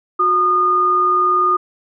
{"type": "tone pair together", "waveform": "sine", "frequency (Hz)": [363.5, 1222.7], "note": ["F#4", "D#6"], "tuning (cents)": [-31, -31], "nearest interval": "octave + major sixth", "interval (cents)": 2100, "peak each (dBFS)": [-22, -12], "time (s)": [0.19, 1.57], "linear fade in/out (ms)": 10, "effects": []}